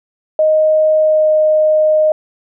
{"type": "tone with pitch glide", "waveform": "sine", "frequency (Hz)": [622.3, 618.4], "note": ["D#5", "D#5"], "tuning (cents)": [0, -11], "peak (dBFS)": -8, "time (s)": [0.39, 2.12], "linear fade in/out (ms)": 2, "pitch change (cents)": -11, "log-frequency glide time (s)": [0.99, 1.31], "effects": []}